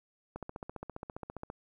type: click train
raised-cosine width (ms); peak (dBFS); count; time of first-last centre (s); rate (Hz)
1; -26; 18; 0.36-1.501; 14.9
effects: 11-bit